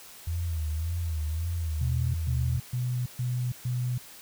sine tone with vibrato, 81 Hz, E2, 30 cents flat, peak -27 dBFS, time 0.27-2.58 s, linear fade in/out 5 ms, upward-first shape sine, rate 1.8 Hz, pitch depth 100 cents each way
sine tone bursts, 124 Hz, B2, 7 cents sharp, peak -26 dBFS, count 5, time 1.81-3.98 s, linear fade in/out 5 ms, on 330 ms, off 130 ms
effects white hiss -48 dBFS RMS until 4.21 s

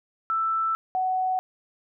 sine tone pair in turn, 1325 / 746 Hz, E6 / F#5, +9 / +14 cents, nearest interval minor seventh, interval 995 cents, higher first, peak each -22 dBFS, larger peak neither, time 0.3-0.75 / 0.95-1.39 s, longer first, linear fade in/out 0 ms, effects none

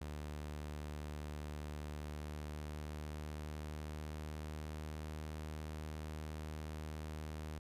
sawtooth tone with pitch glide, 75 to 77.02 Hz, D2 to D#2, +37 to -17 cents, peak -39 dBFS, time 0.01-7.59 s, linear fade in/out 5 ms, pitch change +46 cents, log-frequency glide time 1.96-5.24 s, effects resampled to 32000 Hz

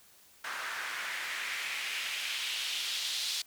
white noise with band-pass filter sweep, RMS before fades -36 dBFS, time 0.44-3.42 s, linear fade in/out 5 ms, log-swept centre 1400 to 4100 Hz, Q 2.2, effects white hiss -60 dBFS RMS until 3.46 s

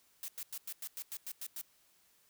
blue noise bursts, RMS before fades -42 dBFS, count 10, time 0.23-1.613 s, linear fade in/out 0 ms, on 51 ms, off 97 ms, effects white hiss -69 dBFS RMS until 2.29 s

